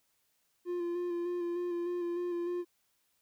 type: tone with vibrato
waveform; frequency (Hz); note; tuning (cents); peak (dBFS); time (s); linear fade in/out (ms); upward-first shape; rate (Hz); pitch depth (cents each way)
triangle; 349.2; F4; 0; -30; 0.65-2.65; 50; square; 3.3; 19
effects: white hiss -75 dBFS RMS until 3.21 s